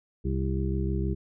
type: harmonic tone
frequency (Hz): 66.4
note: C2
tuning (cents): +26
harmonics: 1 / 2 / 3 / 5 / 6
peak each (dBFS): -28 / -31 / -33 / -35 / -36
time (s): 0.24-1.15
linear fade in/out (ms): 20
effects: none